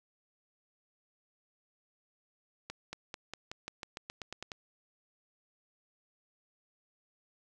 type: accelerating click train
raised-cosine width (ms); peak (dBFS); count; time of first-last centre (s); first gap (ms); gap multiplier
0.2; -23; 13; 2.7-4.518; 230; 0.92
effects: none